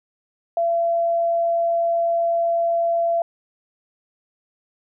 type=tone; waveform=sine; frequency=677 Hz; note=E5; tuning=46 cents sharp; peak=-17 dBFS; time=0.57-3.22 s; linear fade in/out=2 ms; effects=none